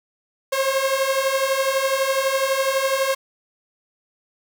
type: beating tone pair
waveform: sawtooth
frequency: 530 / 542 Hz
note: C5 / C#5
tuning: +22 / -39 cents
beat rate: 12 Hz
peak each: -19 / -17 dBFS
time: 0.52-3.15 s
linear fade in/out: 10 ms
effects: 8-bit